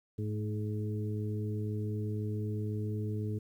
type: harmonic tone with a mistuned harmonic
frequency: 105.9 Hz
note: G#2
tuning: 34 cents sharp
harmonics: 1 / 2 / 3 / 4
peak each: -33 / -40 / -43 / -42 dBFS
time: 0.18-3.39 s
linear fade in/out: 10 ms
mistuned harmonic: 2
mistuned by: +16 cents
effects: 11-bit